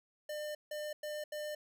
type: tone bursts at uneven times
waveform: square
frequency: 601 Hz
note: D5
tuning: 40 cents sharp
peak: -39 dBFS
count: 4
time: 0.29-0.55 / 0.71-0.93 / 1.03-1.24 / 1.32-1.55 s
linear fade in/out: 5 ms
effects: none